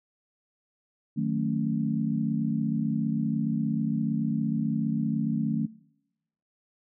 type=chord; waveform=sine; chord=D# half-diminished seventh; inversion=none; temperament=equal with one note detuned; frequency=155.56 / 185 / 222.2 / 277.2 Hz; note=D#3 / F#3 / A3 / C#4; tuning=0 / 0 / +17 / 0 cents; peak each=-30 / -33 / -28 / -33 dBFS; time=1.16-5.67 s; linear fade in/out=20 ms; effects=noise-tail reverb RT60 0.9 s tail -23 dB re dry